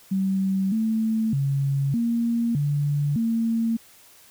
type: tone with pitch steps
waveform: sine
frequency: 192 / 221.5 / 138.4 / 233.3 / 144.8 / 227.9 Hz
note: G3 / A3 / C#3 / A#3 / D3 / A#3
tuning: -36 / +12 / -2 / +2 / -24 / -39 cents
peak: -20 dBFS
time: 0.11-3.77 s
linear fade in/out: 10 ms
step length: 610 ms
effects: white hiss -52 dBFS RMS until 4.3 s